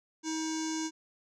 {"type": "tone with low-pass filter", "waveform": "square", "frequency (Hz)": 317.7, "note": "D#4", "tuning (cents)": 36, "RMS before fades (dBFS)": -34, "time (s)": [0.23, 0.91], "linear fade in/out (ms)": 50, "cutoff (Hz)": 6400, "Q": 7.7, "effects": []}